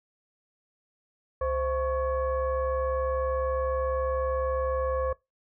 sine tone with frequency modulation, 521 Hz, C5, 7 cents flat, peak -25 dBFS, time 1.41-5.13 s, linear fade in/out 5 ms, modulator 588 Hz, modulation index 0.93, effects noise-tail reverb RT60 0.2 s tail -22 dB re dry

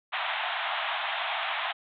pink band-pass noise, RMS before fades -31 dBFS, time 0.12-1.73 s, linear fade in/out 20 ms, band 650 to 3700 Hz, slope 96 dB/octave, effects none

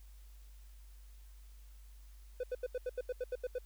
triangle tone bursts, 501 Hz, B4, 25 cents sharp, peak -32 dBFS, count 11, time 2.4-3.585 s, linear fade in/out 5 ms, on 35 ms, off 80 ms, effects added 50 Hz sine -52 dBFS peak until 3.65 s + white hiss -68 dBFS RMS until 3.65 s

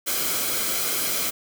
white noise with comb filter, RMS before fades -25 dBFS, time 0.06-1.31 s, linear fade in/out 20 ms, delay 1.1 ms, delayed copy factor -0.55, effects none

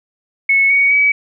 sine tone with pitch steps, 2200 / 2238 / 2278 Hz, C#7 / C#7 / C#7, -14 / +16 / +47 cents, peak -9 dBFS, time 0.49-1.12 s, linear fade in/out 5 ms, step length 210 ms, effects none

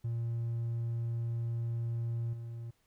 triangle tone with level steps, 116.54 Hz, A#2, in tune, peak -29 / -37 dBFS, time 0.04-2.71 s, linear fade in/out 10 ms, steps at 2.33 s, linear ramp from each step 5 ms, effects tanh soft clip ceiling -26 dBFS + pink hiss -74 dBFS RMS until 2.86 s

